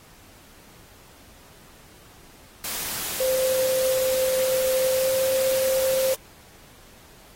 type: noise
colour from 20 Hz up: white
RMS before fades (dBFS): -30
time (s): 2.64-6.15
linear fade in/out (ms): 2
type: tone with pitch glide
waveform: sine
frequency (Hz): 520 to 526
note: C5 to C5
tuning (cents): -11 to +9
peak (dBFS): -20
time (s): 3.2-6.14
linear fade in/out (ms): 5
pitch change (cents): +20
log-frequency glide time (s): 4.92-5.13
effects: pink hiss -51 dBFS RMS until 7.35 s + AAC 48 kbps